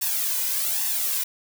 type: noise with flanger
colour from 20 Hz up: blue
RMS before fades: -25 dBFS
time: 0.01-1.24 s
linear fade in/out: 10 ms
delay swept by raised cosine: 1.1 to 2.05 ms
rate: 1.2 Hz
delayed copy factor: +0.75
effects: none